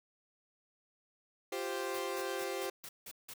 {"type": "chord", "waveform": "sawtooth", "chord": "F suspended second", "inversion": "none", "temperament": "equal", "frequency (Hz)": [349.2, 392, 523.3], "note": ["F4", "G4", "C5"], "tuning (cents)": [0, 0, 0], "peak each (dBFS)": [-38, -35, -36], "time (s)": [1.52, 2.7], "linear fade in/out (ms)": 5}
{"type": "noise bursts", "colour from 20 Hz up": "white", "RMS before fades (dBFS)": -47, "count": 7, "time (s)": [1.94, 3.338], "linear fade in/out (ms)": 5, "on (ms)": 54, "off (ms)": 170}
{"effects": []}